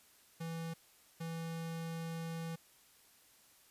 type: tone bursts at uneven times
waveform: square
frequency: 164.81 Hz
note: E3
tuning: in tune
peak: -40 dBFS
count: 2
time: 0.4-0.74 / 1.2-2.56 s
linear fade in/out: 10 ms
effects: white hiss -65 dBFS RMS until 3.7 s + resampled to 32000 Hz